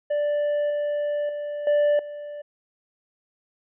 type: tone with level steps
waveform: triangle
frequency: 587.3 Hz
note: D5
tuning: in tune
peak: -19 / -21 / -26 / -15 / -31 dBFS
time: 0.1-2.42 s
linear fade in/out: 10 ms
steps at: 0.7 / 1.29 / 1.67 / 1.99 s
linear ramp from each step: 2 ms
effects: resampled to 8000 Hz